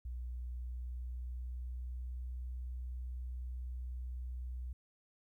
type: tone with pitch glide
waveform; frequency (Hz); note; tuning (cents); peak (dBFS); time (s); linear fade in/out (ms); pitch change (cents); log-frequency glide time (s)
sine; 61 to 61.99; B1 to B1; -21 to +7; -39; 0.05-4.73; 5; +28; 0.25-2.27
effects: 13-bit